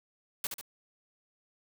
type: noise with echo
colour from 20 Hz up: white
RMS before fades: -33 dBFS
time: 0.44-0.47 s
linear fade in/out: 2 ms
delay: 71 ms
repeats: 2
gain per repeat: -5 dB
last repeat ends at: 0.612 s
effects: none